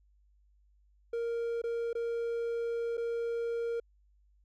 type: tone with dropouts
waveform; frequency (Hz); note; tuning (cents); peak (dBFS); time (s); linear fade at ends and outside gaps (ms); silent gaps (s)
triangle; 466.2; A#4; 0; -29; 1.13-3.8; 5; 1.618-1.638 / 1.931-1.951 / 2.971-2.977
effects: added 50 Hz sine -63 dBFS peak until 4.44 s